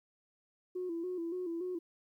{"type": "tone with vibrato", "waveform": "sine", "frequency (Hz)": 349.2, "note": "F4", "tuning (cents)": 0, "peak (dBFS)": -34, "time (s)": [0.75, 1.79], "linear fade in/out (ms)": 10, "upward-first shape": "square", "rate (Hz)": 3.5, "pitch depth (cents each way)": 73, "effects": ["tanh soft clip ceiling -30 dBFS", "12-bit"]}